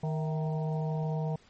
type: harmonic tone with a mistuned harmonic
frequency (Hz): 155.56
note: D#3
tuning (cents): 0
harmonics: 1 / 3 / 4 / 5 / 6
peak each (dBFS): -29 / -39 / -41 / -43 / -45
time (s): 0.03-1.36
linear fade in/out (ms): 5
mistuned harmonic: 4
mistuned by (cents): +83
effects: pink hiss -61 dBFS RMS until 1.49 s + MP3 32 kbps